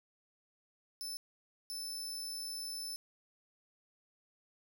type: tone bursts at uneven times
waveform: sawtooth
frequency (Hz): 5274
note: E8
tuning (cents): 0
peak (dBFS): -37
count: 2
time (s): 1.01-1.17 / 1.7-2.96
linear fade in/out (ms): 0
effects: none